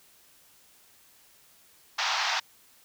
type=band-pass noise; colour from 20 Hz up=pink; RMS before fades=-28 dBFS; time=1.98-2.4 s; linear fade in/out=10 ms; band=740 to 5900 Hz; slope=48 dB/octave; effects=white hiss -59 dBFS RMS until 2.84 s